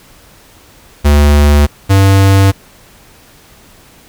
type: tone pair in turn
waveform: square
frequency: 73 / 97.44 Hz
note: D2 / G2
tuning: -10 / -10 cents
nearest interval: perfect fourth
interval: 500 cents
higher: second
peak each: -5 dBFS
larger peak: neither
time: 1.04-1.67 / 1.89-2.52 s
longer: neither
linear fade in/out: 20 ms
effects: pink hiss -42 dBFS RMS until 4.08 s